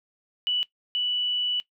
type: tone pair in turn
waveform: sine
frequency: 2960 / 2960 Hz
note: F#7 / F#7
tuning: 0 / 0 cents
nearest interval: unison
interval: 0 cents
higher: neither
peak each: -22 / -23 dBFS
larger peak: first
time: 0.47-0.63 / 0.95-1.6 s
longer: second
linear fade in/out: 0 ms
effects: noise-tail reverb RT60 0.1 s tail -18 dB re dry